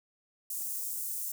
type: high-pass noise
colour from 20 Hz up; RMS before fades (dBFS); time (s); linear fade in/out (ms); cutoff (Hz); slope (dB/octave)
white; -36; 0.5-1.32; 5; 7200; 24
effects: none